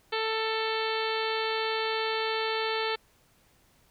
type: harmonic tone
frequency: 442.8 Hz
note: A4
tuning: 11 cents sharp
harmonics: 1 / 2 / 3 / 4 / 5 / 6 / 7 / 8 / 9 / 10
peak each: -31 / -34 / -36 / -37 / -38 / -39 / -39 / -40 / -41 / -41 dBFS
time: 0.12-2.96 s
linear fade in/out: 10 ms
effects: pink hiss -64 dBFS RMS until 3.9 s